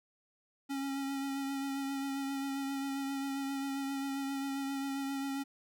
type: tone with vibrato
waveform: square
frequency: 274.3 Hz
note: C#4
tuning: 18 cents flat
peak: -35 dBFS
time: 0.69-5.44 s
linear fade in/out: 20 ms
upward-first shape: triangle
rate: 7.5 Hz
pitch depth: 24 cents each way
effects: none